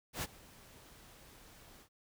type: noise with ADSR envelope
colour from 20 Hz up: pink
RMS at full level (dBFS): -36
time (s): 0.13-1.89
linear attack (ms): 98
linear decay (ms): 35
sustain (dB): -22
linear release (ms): 81
effects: none